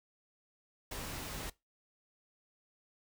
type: noise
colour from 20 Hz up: pink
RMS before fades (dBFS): -42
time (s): 0.91-1.5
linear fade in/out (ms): 5
effects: noise-tail reverb RT60 0.2 s tail -20 dB re dry